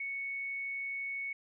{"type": "tone", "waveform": "sine", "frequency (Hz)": 2217, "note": "C#7", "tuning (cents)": 0, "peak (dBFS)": -35, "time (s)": [0, 1.33], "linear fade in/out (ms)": 5, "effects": []}